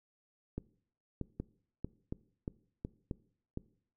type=two click trains; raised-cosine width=3 ms; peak=-24 / -24 dBFS; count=4 / 5; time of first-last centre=1.4-3.574 / 0.58-3.112 s; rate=1.38 / 1.58 Hz; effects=noise-tail reverb RT60 0.6 s tail -21 dB re dry